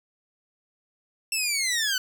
15% pulse linear sweep, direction down, 2695 to 1480 Hz, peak -17 dBFS, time 1.32-1.98 s, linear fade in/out 2 ms, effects none

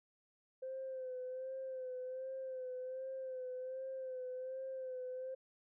sine tone with vibrato, 517 Hz, C5, 21 cents flat, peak -40 dBFS, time 0.62-5.35 s, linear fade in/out 10 ms, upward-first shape sine, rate 1.3 Hz, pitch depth 38 cents each way, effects tanh soft clip ceiling -36 dBFS

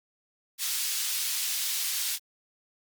pink high-pass noise, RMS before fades -30 dBFS, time 0.58-2.19 s, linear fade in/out 50 ms, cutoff 3600 Hz, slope 12 dB/octave, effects Opus 48 kbps

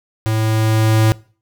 square tone with level ramp, 110 Hz, A2, in tune, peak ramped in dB -16 to -10 dBFS, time 0.26-1.12 s, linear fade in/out 0 ms, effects noise-tail reverb RT60 0.4 s tail -22 dB re dry

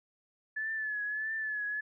sine tone with vibrato, 1725 Hz, A6, 35 cents flat, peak -32 dBFS, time 0.56-1.81 s, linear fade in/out 10 ms, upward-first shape triangle, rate 1.6 Hz, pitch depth 60 cents each way, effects none

